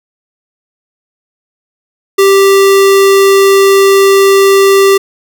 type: tone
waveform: square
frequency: 392 Hz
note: G4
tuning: in tune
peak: -4 dBFS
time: 2.18-4.98 s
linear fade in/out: 10 ms
effects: none